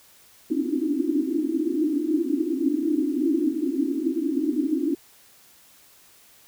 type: band-pass noise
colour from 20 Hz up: white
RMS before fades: -24 dBFS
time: 0.5-4.95 s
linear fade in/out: 5 ms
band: 260 to 340 Hz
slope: 96 dB/octave
effects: white hiss -54 dBFS RMS until 6.47 s